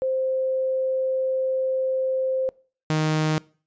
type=tone pair in turn; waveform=sine / sawtooth; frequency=523.3 / 155.58 Hz; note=C5 / D#3; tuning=0 / 0 cents; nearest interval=octave + major sixth; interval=2100 cents; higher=first; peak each=-21 / -16 dBFS; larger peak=second; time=0.02-2.49 / 2.9-3.38 s; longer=first; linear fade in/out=0 ms; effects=noise-tail reverb RT60 0.4 s tail -23 dB re dry + resampled to 16000 Hz